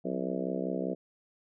harmonic tone with a mistuned harmonic, 65.1 Hz, C2, 8 cents flat, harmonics 3 / 4 / 5 / 6 / 7 / 8 / 9 / 10, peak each -36 / -37 / -38 / -39 / -39 / -40 / -41 / -41 dBFS, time 0.04-0.95 s, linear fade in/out 20 ms, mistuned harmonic 3, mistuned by -110 cents, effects none

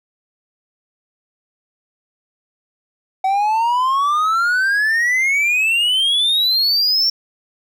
triangle exponential sweep, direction up, 754 to 5510 Hz, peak -12 dBFS, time 3.24-7.1 s, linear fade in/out 5 ms, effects none

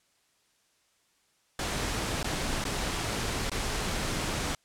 pink noise with dropouts, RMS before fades -31 dBFS, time 1.59-4.55 s, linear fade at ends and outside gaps 2 ms, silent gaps 2.23-2.243 / 2.641-2.651 / 3.497-3.516 s, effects white hiss -69 dBFS RMS until 4.64 s + low-pass 9000 Hz 12 dB/octave

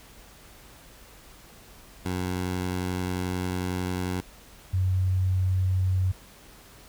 15% pulse / sine tone pair in turn, 91.2 / 93.12 Hz, F#2 / F#2, -24 / +12 cents, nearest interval unison, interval 36 cents, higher second, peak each -21 dBFS, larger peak neither, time 2.05-4.21 / 4.73-6.12 s, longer first, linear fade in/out 10 ms, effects added 49 Hz sine -54 dBFS peak until 6.88 s + pink hiss -51 dBFS RMS until 6.88 s

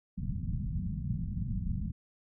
white low-pass noise, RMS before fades -34 dBFS, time 0.17-1.92 s, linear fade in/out 10 ms, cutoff 200 Hz, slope 48 dB/octave, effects none

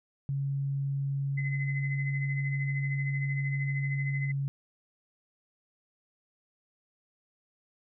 sine tone, 138.59 Hz, C#3, in tune, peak -28 dBFS, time 0.29-4.48 s, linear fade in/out 0 ms
sine tone with tremolo, 2041 Hz, C7, 44 cents flat, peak -33 dBFS, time 1.37-4.32 s, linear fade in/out 10 ms, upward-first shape sine, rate 13 Hz, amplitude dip 65%
effects none

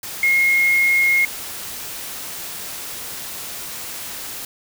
sine tone in noise, 2151 Hz, C7, 47 cents sharp, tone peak -13 dBFS, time 0.23-1.25 s, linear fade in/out 2 ms, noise white, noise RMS -31 dBFS, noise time 0.03-4.45 s, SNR +15 dB, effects none

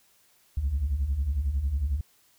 sine beating tone pair, 61.74 / 72.74 Hz, B1 / D2, 0 / -16 cents, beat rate 11 Hz, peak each -29 / -24 dBFS, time 0.57-2.01 s, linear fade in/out 5 ms, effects tanh soft clip ceiling -20 dBFS + white hiss -63 dBFS RMS until 2.38 s

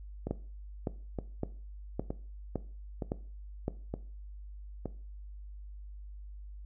two click trains, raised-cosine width 2 ms, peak -18 / -21 dBFS, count 7 / 6, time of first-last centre 0.31-3.681 / 0.27-4.857 s, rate 1.78 / 1.09 Hz, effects noise-tail reverb RT60 0.4 s tail -17 dB re dry + added 50 Hz sine -43 dBFS peak until 6.65 s

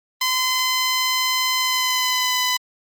10% pulse tone with pitch glide, 1025 to 1003.3 Hz, C6 to B5, -36 to +27 cents, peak -10 dBFS, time 0.21-2.57 s, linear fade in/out 5 ms, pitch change -37 cents, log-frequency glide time 1.59-2.41 s, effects Opus 24 kbps

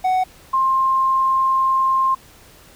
triangle / sine tone pair in turn, 744 / 1058.3 Hz, F#5 / C6, +9 / +19 cents, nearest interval tritone, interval 610 cents, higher second, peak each -13 / -14 dBFS, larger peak first, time 0.04-0.24 / 0.53-2.15 s, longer second, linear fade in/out 10 ms, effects pink hiss -47 dBFS RMS until 2.75 s

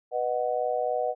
sine chord, B major, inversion none, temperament just, 493.9 / 617.4 / 740.8 Hz, B4 / D#5 / F#5, 0 / -14 / +2 cents, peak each -29 dBFS, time 0.11-1.15 s, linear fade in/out 50 ms, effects none

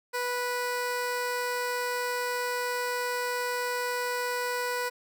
15% pulse tone, 491.6 Hz, B4, 8 cents flat, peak -22 dBFS, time 0.13-4.9 s, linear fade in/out 20 ms, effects none

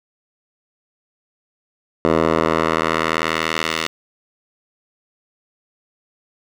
10% pulse tone with band-pass filter sweep, 80.5 Hz, E2, 41 cents flat, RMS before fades -19 dBFS, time 2.05-3.87 s, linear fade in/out 0 ms, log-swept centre 640 to 3100 Hz, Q 0.87, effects none

